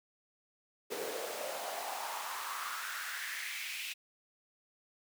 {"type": "noise with high-pass filter sweep", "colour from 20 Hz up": "pink", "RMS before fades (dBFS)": -40, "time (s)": [0.9, 3.94], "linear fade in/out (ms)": 20, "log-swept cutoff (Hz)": [410, 2700], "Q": 4, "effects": []}